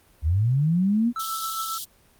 sine linear sweep, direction up, 69.3 to 245.8 Hz, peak -18 dBFS, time 0.22-1.13 s, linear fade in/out 50 ms
triangle tone with tremolo, 1322 Hz, E6, 5 cents sharp, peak -24 dBFS, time 1.16-1.78 s, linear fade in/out 2 ms, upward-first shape sine, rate 7.4 Hz, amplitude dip 45%
pink high-pass noise, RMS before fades -33 dBFS, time 1.19-1.85 s, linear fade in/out 10 ms, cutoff 3100 Hz, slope 96 dB/octave
effects pink hiss -58 dBFS RMS until 2.19 s + Opus 32 kbps

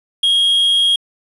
triangle tone with amplitude modulation, 3268 Hz, G#7, 29 cents flat, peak -8 dBFS, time 0.23-0.96 s, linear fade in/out 5 ms, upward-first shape sine, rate 185 Hz, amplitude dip 30%, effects resampled to 24000 Hz + 7-bit

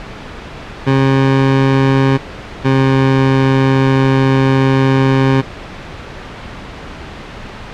20% pulse tone pair in turn, 134.8 / 133.79 Hz, C#3 / C3, -48 / +39 cents, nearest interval unison, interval 13 cents, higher first, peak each -4 dBFS, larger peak neither, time 0.86-2.18 / 2.64-5.42 s, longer second, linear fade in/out 20 ms, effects pink hiss -29 dBFS RMS until 7.73 s + low-pass 3000 Hz 12 dB/octave

